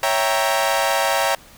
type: chord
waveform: sawtooth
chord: C# diminished seventh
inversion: none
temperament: equal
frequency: 554.4 / 659.3 / 784 / 932.3 Hz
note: C#5 / E5 / G5 / Bb5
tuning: 0 / 0 / 0 / 0 cents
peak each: -19 dBFS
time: 0.03-1.35 s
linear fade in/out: 2 ms
effects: pink hiss -46 dBFS RMS until 1.57 s